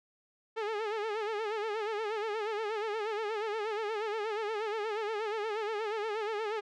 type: tone with vibrato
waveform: sawtooth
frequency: 429.3 Hz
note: A4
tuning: 43 cents flat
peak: -28 dBFS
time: 0.56-6.61 s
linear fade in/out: 20 ms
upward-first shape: sine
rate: 8.4 Hz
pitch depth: 93 cents each way
effects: low-pass 3000 Hz 12 dB/octave